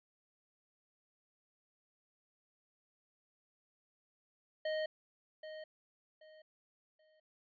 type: tone with echo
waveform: square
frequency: 622.3 Hz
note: D#5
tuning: in tune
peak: -35 dBFS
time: 4.65-4.86 s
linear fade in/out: 5 ms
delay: 780 ms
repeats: 3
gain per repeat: -11 dB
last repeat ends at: 7.2 s
effects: resampled to 11025 Hz